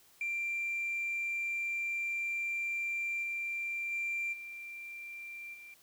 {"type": "tone with level steps", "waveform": "sine", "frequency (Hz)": 2365, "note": "D7", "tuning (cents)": 12, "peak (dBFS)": [-31, -33, -31, -42, -48], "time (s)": [0.21, 5.74], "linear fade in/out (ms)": 2, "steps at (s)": [3.22, 3.91, 4.32, 5.53], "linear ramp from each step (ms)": 20, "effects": ["tanh soft clip ceiling -29 dBFS", "white hiss -63 dBFS RMS until 5.82 s"]}